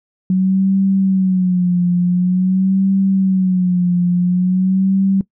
sine tone with vibrato, 185 Hz, F#3, in tune, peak -11 dBFS, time 0.3-5.21 s, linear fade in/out 2 ms, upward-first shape sine, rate 0.47 Hz, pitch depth 80 cents each way, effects noise-tail reverb RT60 0.1 s tail -20 dB re dry

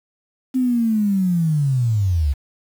sine linear sweep, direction down, 261.6 to 65.7 Hz, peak -15 dBFS, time 0.54-2.34 s, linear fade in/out 20 ms, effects 7-bit

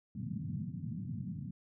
pink band-pass noise, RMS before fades -40 dBFS, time 0.15-1.51 s, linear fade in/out 2 ms, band 100 to 230 Hz, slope 48 dB/octave, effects none

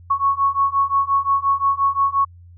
sine beating tone pair, 1103 / 1108.7 Hz, C#6 / C#6, -9 / 0 cents, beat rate 5.7 Hz, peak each -19 / -18 dBFS, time 0.1-2.25 s, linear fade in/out 10 ms, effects added 87 Hz sine -41 dBFS peak until 2.57 s

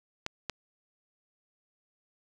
clicks, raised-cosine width 0.2 ms, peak -15 dBFS, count 2, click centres 0.264 / 0.497 s, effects none

